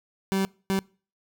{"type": "tone bursts at uneven times", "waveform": "30% pulse", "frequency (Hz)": 193.1, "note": "G3", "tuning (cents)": -26, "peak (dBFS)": -20, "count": 2, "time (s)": [[0.32, 0.45], [0.7, 0.79]], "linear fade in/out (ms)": 0, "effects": ["noise-tail reverb RT60 0.4 s tail -25 dB re dry"]}